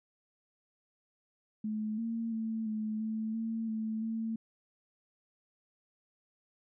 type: tone with pitch steps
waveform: sine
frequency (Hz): 215.1 / 228.5 / 222.8 / 216 / 219.6 / 225.4 / 219.7 / 224.3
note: A3 / A#3 / A3 / A3 / A3 / A3 / A3 / A3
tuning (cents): -39 / -34 / +22 / -32 / -3 / +42 / -2 / +34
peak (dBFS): -32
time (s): 1.64-4.36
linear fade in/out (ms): 5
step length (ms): 340
effects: none